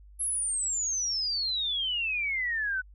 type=exponential sweep; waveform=sine; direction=down; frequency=11190 to 1480 Hz; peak=-27 dBFS; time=0.19-2.82 s; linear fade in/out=20 ms; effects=added 50 Hz sine -49 dBFS peak until 2.94 s